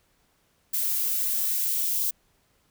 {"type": "noise with high-pass filter sweep", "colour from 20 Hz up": "violet", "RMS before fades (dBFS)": -26, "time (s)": [0.73, 2.11], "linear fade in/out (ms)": 10, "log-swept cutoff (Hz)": [370, 3600], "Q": 0.99, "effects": ["pink hiss -67 dBFS RMS until 2.7 s"]}